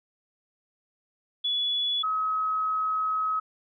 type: tone pair in turn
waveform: sine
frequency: 3412 / 1276.6 Hz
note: G#7 / D#6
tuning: +46 / +44 cents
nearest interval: octave + perfect fourth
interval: 1702 cents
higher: first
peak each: -24 dBFS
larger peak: neither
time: 1.44-2.03 / 2.03-3.4 s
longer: second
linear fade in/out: 10 ms
effects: none